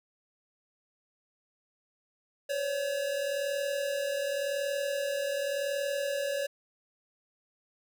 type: tone pair together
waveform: square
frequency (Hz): 524 / 564.9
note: C5 / C#5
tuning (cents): +2 / +33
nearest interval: minor second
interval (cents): 131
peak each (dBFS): -38 / -31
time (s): 2.49-6.47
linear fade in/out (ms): 10
effects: none